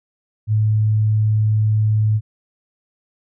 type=tone; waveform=sine; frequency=107.7 Hz; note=A2; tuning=37 cents flat; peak=-13 dBFS; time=0.47-2.21 s; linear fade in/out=50 ms; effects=none